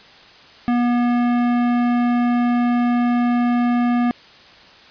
sine tone with hard clipping, 241.6 Hz, B3, 38 cents flat, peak -17 dBFS, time 0.68-4.11 s, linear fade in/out 0 ms, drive 15 dB, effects white hiss -45 dBFS RMS until 4.9 s + resampled to 11025 Hz

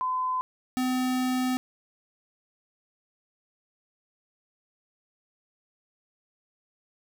sine / square tone pair in turn, 1019 / 254.8 Hz, C6 / C4, -46 / -46 cents, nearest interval 2 octaves, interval 2400 cents, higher first, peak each -25 / -25 dBFS, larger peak neither, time 0.01-0.41 / 0.77-1.57 s, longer second, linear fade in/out 0 ms, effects none

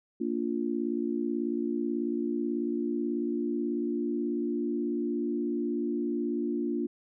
sine chord, Bb major, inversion none, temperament just, 233.1 / 291.4 / 349.6 Hz, Bb3 / D4 / F4, 0 / -13 / +2 cents, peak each -32 dBFS, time 0.2-6.87 s, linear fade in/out 10 ms, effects none

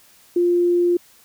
sine tone, 350 Hz, F4, 4 cents sharp, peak -14 dBFS, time 0.36-0.97 s, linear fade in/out 5 ms, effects white hiss -52 dBFS RMS until 1.24 s

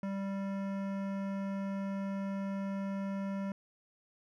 sine tone with hard clipping, 196 Hz, G3, in tune, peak -36 dBFS, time 0.03-3.52 s, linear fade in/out 2 ms, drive 16 dB, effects none

